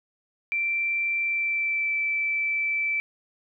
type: tone with pitch glide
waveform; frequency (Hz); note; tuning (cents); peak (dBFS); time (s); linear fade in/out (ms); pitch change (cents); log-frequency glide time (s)
sine; 2349 to 2323; D7 to D7; 0 to -20; -23; 0.52-3; 0; -20; 1.21-1.94
effects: none